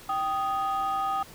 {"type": "tone pair together", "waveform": "sine", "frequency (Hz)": [781.3, 1244.5], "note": ["G5", "D#6"], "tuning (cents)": [-6, 0], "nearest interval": "minor sixth", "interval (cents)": 806, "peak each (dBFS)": -26, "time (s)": [0.09, 1.23], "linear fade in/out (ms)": 5, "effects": ["tanh soft clip ceiling -22 dBFS", "pink hiss -48 dBFS RMS until 1.34 s"]}